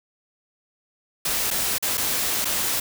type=noise with dropouts; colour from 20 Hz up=white; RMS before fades=-24 dBFS; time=1.25-2.8 s; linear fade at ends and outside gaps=5 ms; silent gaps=1.505-1.51 / 1.783-1.825 / 1.973-1.977 / 2.447-2.453 s; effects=none